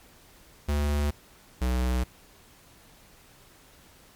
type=tone pair in turn; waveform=square; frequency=73.1 / 62.48 Hz; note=D2 / B1; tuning=-7 / +21 cents; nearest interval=minor third; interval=272 cents; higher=first; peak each=-24 dBFS; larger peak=neither; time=0.68-1.11 / 1.61-2.04 s; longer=neither; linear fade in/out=10 ms; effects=pink hiss -55 dBFS RMS until 4.15 s + MP3 96 kbps